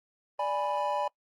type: chord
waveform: triangle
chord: G# diminished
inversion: second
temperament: equal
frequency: 587.3 / 830.6 / 987.8 Hz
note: D5 / G#5 / B5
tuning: 0 / 0 / 0 cents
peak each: -30 dBFS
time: 0.39-1.08 s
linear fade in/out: 5 ms
effects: noise-tail reverb RT60 0.1 s tail -25 dB re dry + Opus 32 kbps